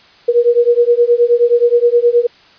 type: beating tone pair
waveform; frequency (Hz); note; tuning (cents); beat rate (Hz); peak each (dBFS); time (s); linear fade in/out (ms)
sine; 473.1 / 482.6; A#4 / B4; +26 / -40; 9.5; -11; 0.28-2.27; 10
effects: white hiss -45 dBFS RMS until 2.58 s + resampled to 11025 Hz